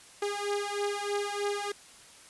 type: beating tone pair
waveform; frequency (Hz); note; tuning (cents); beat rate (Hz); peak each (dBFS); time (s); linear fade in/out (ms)
sawtooth; 406.2 / 409.4; G#4 / G#4; -38 / -25; 3.2; -29; 0.22-1.72; 5
effects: white hiss -53 dBFS RMS until 2.29 s + resampled to 24000 Hz